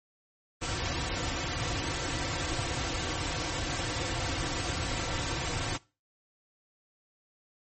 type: noise with comb filter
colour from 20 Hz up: pink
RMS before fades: -32 dBFS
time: 0.61-5.78 s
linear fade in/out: 20 ms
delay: 4.8 ms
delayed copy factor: -0.7
effects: noise-tail reverb RT60 0.3 s tail -21 dB re dry + MP3 32 kbps